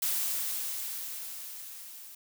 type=noise with level ramp; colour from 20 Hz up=blue; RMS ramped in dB=-29 to -48 dBFS; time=0.02-2.15 s; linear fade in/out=5 ms; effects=none